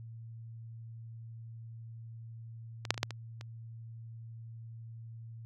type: clicks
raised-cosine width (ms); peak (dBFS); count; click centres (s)
0.2; -22 / -7 / -29 / -19 / -10 / -23 / -28; 7; 2.852 / 2.906 / 2.943 / 2.978 / 3.031 / 3.107 / 3.411
effects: added 114 Hz sine -44 dBFS peak until 5.45 s